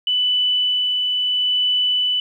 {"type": "tone with tremolo", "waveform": "sine", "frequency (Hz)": 2986, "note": "F#7", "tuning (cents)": 15, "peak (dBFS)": -15, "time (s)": [0.07, 2.2], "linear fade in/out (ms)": 2, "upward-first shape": "sine", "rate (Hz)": 0.75, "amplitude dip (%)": 25, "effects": ["9-bit"]}